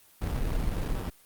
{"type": "noise with sample-and-hold", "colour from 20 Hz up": "brown", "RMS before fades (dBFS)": -29, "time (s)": [0.21, 1.1], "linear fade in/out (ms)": 5, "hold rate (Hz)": 2100, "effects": ["white hiss -58 dBFS RMS until 1.25 s", "Opus 32 kbps"]}